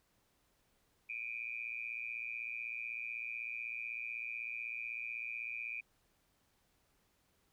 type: tone with amplitude modulation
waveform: sine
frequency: 2418 Hz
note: D7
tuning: 50 cents sharp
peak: -35 dBFS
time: 1.09-5.81 s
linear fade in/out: 10 ms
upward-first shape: sine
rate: 116 Hz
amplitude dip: 100%
effects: pink hiss -75 dBFS RMS until 7.52 s